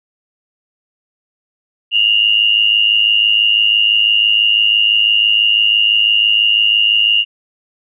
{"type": "tone pair together", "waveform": "sine", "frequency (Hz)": [2785, 2891], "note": ["F7", "F#7"], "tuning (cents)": [-5, -41], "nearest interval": "minor second", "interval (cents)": 64, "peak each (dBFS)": -12, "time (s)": [1.91, 7.25], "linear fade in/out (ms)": 50, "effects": []}